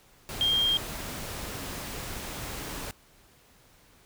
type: tone in noise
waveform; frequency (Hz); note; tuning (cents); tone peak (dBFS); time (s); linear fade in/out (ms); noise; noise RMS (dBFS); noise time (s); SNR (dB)
sine; 3207; G7; +39; -22; 0.41-0.77; 0; pink; -37; 0.29-2.91; +12
effects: pink hiss -59 dBFS RMS until 4.05 s